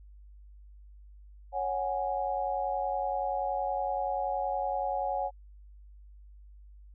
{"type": "chord", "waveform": "sine", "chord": "C# suspended fourth", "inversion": "none", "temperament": "equal", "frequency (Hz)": [554.4, 740, 830.6], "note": ["C#5", "F#5", "G#5"], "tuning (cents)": [0, 0, 0], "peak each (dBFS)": [-34, -32, -33], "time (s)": [1.52, 5.31], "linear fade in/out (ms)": 50, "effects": ["added 50 Hz sine -49 dBFS peak until 6.94 s"]}